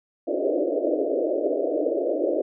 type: band-pass noise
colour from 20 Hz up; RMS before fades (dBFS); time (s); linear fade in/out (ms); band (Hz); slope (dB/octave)
white; -24; 0.27-2.42; 10; 280 to 640; 96
effects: none